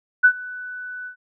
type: tone with ADSR envelope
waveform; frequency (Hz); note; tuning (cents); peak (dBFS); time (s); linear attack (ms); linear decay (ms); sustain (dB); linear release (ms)
sine; 1492; F#6; +14; -7; 0.23-1.16; 19; 73; -23; 98
effects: none